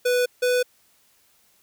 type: tone pair in turn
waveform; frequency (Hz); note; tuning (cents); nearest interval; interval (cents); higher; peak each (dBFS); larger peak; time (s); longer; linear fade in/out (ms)
square; 493.9 / 496.2; B4 / B4; 0 / +8; unison; 8; second; -19; neither; 0.05-0.26 / 0.42-0.63; neither; 10
effects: white hiss -61 dBFS RMS until 1.62 s